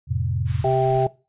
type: chord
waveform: sine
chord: F major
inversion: none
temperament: equal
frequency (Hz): 87.31 / 110 / 130.81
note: F2 / A2 / C3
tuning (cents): 0 / 0 / 0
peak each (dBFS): -25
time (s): 0.07-0.67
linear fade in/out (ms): 50
type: band-stop noise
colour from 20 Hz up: pink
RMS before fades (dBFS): -40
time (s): 0.45-1.08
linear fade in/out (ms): 50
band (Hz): 230 to 1100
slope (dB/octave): 24
type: harmonic tone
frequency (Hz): 130.81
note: C3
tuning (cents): 0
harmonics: 1 / 3 / 5 / 6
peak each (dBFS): -22 / -22 / -22 / -22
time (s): 0.64-1.07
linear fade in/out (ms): 5
effects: noise-tail reverb RT60 0.3 s tail -20 dB re dry + resampled to 8000 Hz